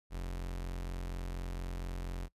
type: tone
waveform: 40% pulse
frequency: 44.24 Hz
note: F1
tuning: 23 cents sharp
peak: -36 dBFS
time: 0.1-2.29 s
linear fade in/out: 50 ms
effects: noise-tail reverb RT60 0.1 s tail -22 dB re dry + resampled to 32000 Hz